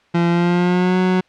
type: tone with pitch glide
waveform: 30% pulse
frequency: 171 to 184.33 Hz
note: F3 to F#3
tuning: -36 to -6 cents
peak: -11 dBFS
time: 0.14-1.21 s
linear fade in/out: 10 ms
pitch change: +130 cents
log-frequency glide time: 0.29-0.98 s
effects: white hiss -56 dBFS RMS until 1.28 s + low-pass 3000 Hz 12 dB/octave